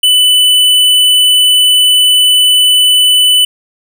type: tone with tanh clipping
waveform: sine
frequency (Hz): 2990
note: F#7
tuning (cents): +17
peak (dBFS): -6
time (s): 0.03-3.45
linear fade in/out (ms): 5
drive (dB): 17
effects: none